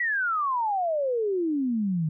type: exponential sweep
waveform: sine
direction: down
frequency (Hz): 1975.5 to 150.8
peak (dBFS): -23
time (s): 0-2.09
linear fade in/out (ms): 5
effects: none